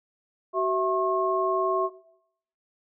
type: tone cluster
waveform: sine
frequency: 377 / 658 / 1080 Hz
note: F#4 / E5 / C#6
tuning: +32 / -3 / -45 cents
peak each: -26 dBFS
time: 0.53-1.9 s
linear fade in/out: 50 ms
effects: noise-tail reverb RT60 0.7 s tail -18 dB re dry